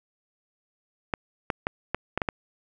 clicks, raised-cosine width 0.5 ms, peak -10 dBFS, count 7, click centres 1.138 / 1.502 / 1.669 / 1.946 / 2.176 / 2.218 / 2.288 s, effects none

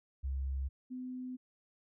sine tone pair in turn, 67.2 / 253.7 Hz, C2 / B3, +47 / +47 cents, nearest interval octave + major seventh, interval 2300 cents, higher second, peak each -33 / -39 dBFS, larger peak first, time 0.23-0.69 / 0.9-1.37 s, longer second, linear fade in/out 20 ms, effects none

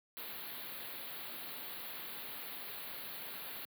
white band-stop noise, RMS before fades -45 dBFS, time 0.17-3.65 s, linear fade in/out 0 ms, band 4500 to 11000 Hz, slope 96 dB/octave, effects high-pass 150 Hz 12 dB/octave

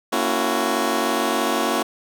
15% pulse chord, F# dominant seventh, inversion first, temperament just, 231.2 / 277.5 / 333 / 370 Hz, A#3 / C#4 / E4 / F#4, -14 / +2 / +18 / 0 cents, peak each -19 dBFS, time 0.12-1.83 s, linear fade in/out 10 ms, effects none

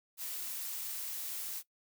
blue noise, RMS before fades -40 dBFS, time 0.17-1.63 s, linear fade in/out 50 ms, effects noise-tail reverb RT60 0.1 s tail -18 dB re dry

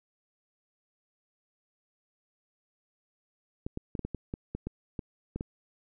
clicks, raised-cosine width 3 ms, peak -21 dBFS, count 12, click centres 3.665 / 3.774 / 3.952 / 3.993 / 4.05 / 4.147 / 4.339 / 4.55 / 4.67 / 4.992 / 5.36 / 5.409 s, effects none

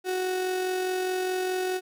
35% pulse tone with amplitude modulation, 370 Hz, F#4, in tune, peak -23 dBFS, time 0.04-1.81 s, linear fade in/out 50 ms, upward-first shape sine, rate 44.8 Hz, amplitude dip 30%, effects none

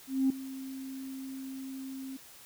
sine tone with ADSR envelope, 266.1 Hz, C4, 29 cents sharp, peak -21 dBFS, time 0.07-2.17 s, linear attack 230 ms, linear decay 4 ms, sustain -17 dB, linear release 8 ms, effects tanh soft clip ceiling -18 dBFS + white hiss -53 dBFS RMS until 2.45 s

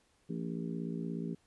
harmonic tone with a mistuned harmonic, 56.8 Hz, A#1, 44 cents flat, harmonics 3 / 4 / 5 / 6 / 7 / 8, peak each -38 / -40 / -43 / -54 / -45 / -54 dBFS, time 0.29-1.35 s, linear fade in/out 10 ms, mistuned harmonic 8, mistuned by +29 cents, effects pink hiss -71 dBFS RMS until 1.46 s + resampled to 24000 Hz

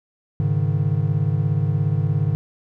triangle chord, Ab suspended fourth, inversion none, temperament equal, 103.83 / 138.59 / 155.56 Hz, Ab2 / Db3 / Eb3, 0 / 0 / 0 cents, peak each -20 dBFS, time 0.4-2.35 s, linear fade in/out 0 ms, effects none

